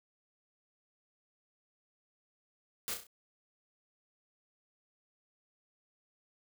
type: noise with echo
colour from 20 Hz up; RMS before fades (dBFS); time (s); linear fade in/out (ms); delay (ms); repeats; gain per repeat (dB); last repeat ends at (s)
white; -37; 2.88-2.94; 0; 32; 4; -6; 3.068
effects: none